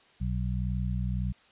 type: harmonic tone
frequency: 61.74 Hz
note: B1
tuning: in tune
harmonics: 1 / 2 / 3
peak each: -30 / -32 / -34 dBFS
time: 0.2-1.33 s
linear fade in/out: 20 ms
effects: white hiss -60 dBFS RMS until 1.51 s + resampled to 8000 Hz